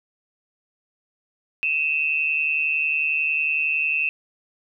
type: tone pair together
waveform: sine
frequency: 2544 / 2695 Hz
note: D#7 / E7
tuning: +38 / +38 cents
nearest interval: minor second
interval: 100 cents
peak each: -22 / -23 dBFS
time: 1.63-4.09 s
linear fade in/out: 0 ms
effects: none